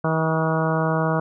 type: harmonic tone with a mistuned harmonic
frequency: 160.3 Hz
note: E3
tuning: 48 cents flat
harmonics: 1 / 2 / 3 / 4 / 5 / 6 / 7 / 8 / 9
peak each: -22 / -29 / -27 / -26 / -31 / -30 / -30 / -32 / -31 dBFS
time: 0.04-1.2 s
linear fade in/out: 5 ms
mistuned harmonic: 8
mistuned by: -36 cents
effects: none